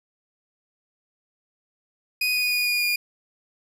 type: tone with pitch steps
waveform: 30% pulse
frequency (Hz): 2489 / 2473 / 2458 / 2442 / 2427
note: D#7 / D#7 / D#7 / D#7 / D#7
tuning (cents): 0 / -11 / -22 / -33 / -44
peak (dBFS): -18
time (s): 2.21-2.96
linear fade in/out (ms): 5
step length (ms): 150
effects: none